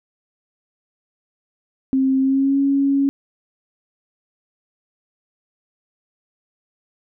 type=tone with pitch glide; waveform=sine; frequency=265.5 to 276.9 Hz; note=C4 to C#4; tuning=+25 to -2 cents; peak=-14 dBFS; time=1.93-3.09 s; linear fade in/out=0 ms; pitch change=+73 cents; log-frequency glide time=2.2-2.59 s; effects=none